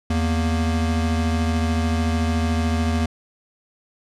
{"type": "tone pair together", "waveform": "square", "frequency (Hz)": [82.25, 233.1], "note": ["E2", "A#3"], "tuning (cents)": [-3, 0], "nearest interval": "octave + tritone", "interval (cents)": 1803, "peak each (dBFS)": [-21, -24], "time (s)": [0.1, 3.06], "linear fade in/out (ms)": 5, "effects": ["low-pass 8000 Hz 12 dB/octave"]}